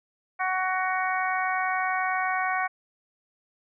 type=harmonic tone; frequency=372.6 Hz; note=F#4; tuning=12 cents sharp; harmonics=2 / 3 / 4 / 5 / 6; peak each=-28 / -30 / -31 / -32 / -33 dBFS; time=0.39-2.68 s; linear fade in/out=20 ms; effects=none